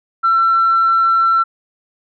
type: tone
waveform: sine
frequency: 1347 Hz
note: E6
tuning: 37 cents sharp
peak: -9 dBFS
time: 0.23-1.44 s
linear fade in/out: 20 ms
effects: tanh soft clip ceiling -6 dBFS